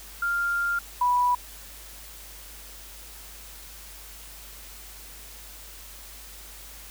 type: tone pair in turn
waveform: sine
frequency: 1396.9 / 983.2 Hz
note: F6 / B5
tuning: 0 / -8 cents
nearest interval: tritone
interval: 608 cents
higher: first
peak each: -23 / -19 dBFS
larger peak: second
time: 0.22-0.79 / 1.01-1.35 s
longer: first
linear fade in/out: 5 ms
effects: added 50 Hz sine -47 dBFS peak until 6.9 s + white hiss -45 dBFS RMS until 6.9 s